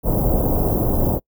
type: band-stop noise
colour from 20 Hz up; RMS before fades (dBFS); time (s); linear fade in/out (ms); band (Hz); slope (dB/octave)
pink; -18; 0.03-1.2; 50; 710 to 16000; 24
effects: noise-tail reverb RT60 0.1 s tail -26 dB re dry